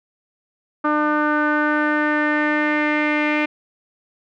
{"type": "tone with low-pass filter sweep", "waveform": "sawtooth", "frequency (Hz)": 300.2, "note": "D4", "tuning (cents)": 38, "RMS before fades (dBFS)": -19, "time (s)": [0.84, 3.46], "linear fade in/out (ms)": 10, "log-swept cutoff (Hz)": [1300, 2300], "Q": 4.8, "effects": []}